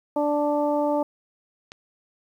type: harmonic tone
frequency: 293.7 Hz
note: D4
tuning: in tune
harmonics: 1 / 2 / 3 / 4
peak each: -25 / -23 / -27 / -37 dBFS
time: 0.16-1.03 s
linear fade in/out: 5 ms
type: click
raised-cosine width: 0.2 ms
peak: -22 dBFS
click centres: 1.719 s
effects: 9-bit